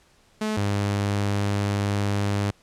sawtooth tone pair in turn, 215.4 / 101.25 Hz, A3 / G#2, -37 / -43 cents, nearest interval octave + minor second, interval 1306 cents, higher first, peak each -20 / -18 dBFS, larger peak second, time 0.41-0.57 / 0.57-2.51 s, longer second, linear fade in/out 5 ms, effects pink hiss -59 dBFS RMS until 2.62 s + low-pass 9000 Hz 12 dB/octave

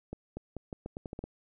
accelerating click train, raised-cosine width 2 ms, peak -25 dBFS, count 10, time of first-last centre 0.13-1.24 s, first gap 240 ms, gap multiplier 0.82, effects none

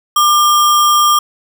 sine tone with sample-and-hold, 1194 Hz, D6, 28 cents sharp, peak -7 dBFS, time 0.16-1.19 s, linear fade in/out 5 ms, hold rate 4410 Hz, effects none

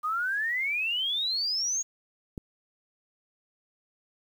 sine exponential sweep, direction up, 1204 to 6740 Hz, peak -26 dBFS, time 0.03-1.83 s, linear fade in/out 20 ms
click, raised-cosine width 3 ms, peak -23 dBFS, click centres 2.378 s
effects 9-bit

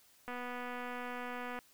click train, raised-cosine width 0.5 ms, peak -28 dBFS, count 323, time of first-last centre 0.28-1.589 s, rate 246 Hz, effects white hiss -65 dBFS RMS until 1.73 s

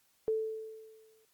sine tone with exponential decay, 440 Hz, A4, in tune, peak -26 dBFS, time 0.28-1.25 s, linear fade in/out 0 ms, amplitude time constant 210 ms, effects white hiss -71 dBFS RMS until 1.33 s + Opus 48 kbps

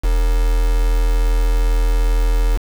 sine tone with quantisation, 41.2 Hz, E1, in tune, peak -12 dBFS, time 0.03-2.58 s, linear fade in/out 20 ms, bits 4, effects none

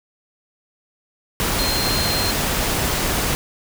sine tone in noise, 4186 Hz, C8, in tune, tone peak -23 dBFS, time 1.59-2.31 s, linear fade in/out 0 ms, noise pink, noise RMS -21 dBFS, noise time 1.4-3.35 s, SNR -5 dB, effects none

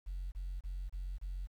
sine tone bursts, 45.32 Hz, F#1, 35 cents flat, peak -36 dBFS, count 5, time 0.06-1.472 s, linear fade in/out 20 ms, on 260 ms, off 28 ms, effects tanh soft clip ceiling -34 dBFS + 11-bit

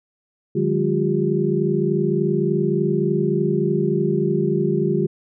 sine tone cluster, 151.6 / 181.6 / 205 / 356 / 396.2 Hz, D#3 / F#3 / G#3 / F4 / G4, -45 / -32 / -22 / +33 / +18 cents, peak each -23 / -26 / -24 / -22 / -23 dBFS, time 0.55-5.07 s, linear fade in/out 10 ms, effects none

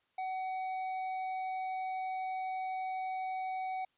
sine tone with hard clipping, 752 Hz, F#5, 28 cents sharp, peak -36 dBFS, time 0.18-3.85 s, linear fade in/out 5 ms, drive 6 dB, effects white hiss -75 dBFS RMS until 3.97 s + resampled to 8000 Hz

